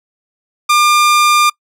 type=tone; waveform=sawtooth; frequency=1200 Hz; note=D6; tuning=37 cents sharp; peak=-4 dBFS; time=0.69-1.5 s; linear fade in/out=10 ms; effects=noise-tail reverb RT60 0.1 s tail -25 dB re dry + low-pass 12000 Hz 12 dB/octave